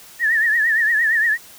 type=tone with vibrato; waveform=sine; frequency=1800 Hz; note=A6; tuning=39 cents sharp; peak=-14 dBFS; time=0.19-1.38 s; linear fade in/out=50 ms; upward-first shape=triangle; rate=8.7 Hz; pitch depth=120 cents each way; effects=white hiss -43 dBFS RMS until 1.58 s